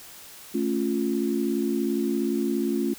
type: chord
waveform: sine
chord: A augmented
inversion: none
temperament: equal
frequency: 220 / 277.2 / 349.2 Hz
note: A3 / C#4 / E#4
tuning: 0 / 0 / 0 cents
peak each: -27 / -27 / -27 dBFS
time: 0.54-2.94 s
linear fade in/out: 10 ms
effects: white hiss -45 dBFS RMS until 2.98 s